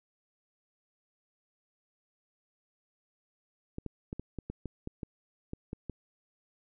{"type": "clicks", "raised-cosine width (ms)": 3, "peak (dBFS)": -24, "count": 12, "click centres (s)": [3.784, 3.863, 4.129, 4.196, 4.387, 4.5, 4.657, 4.874, 5.032, 5.534, 5.731, 5.897], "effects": []}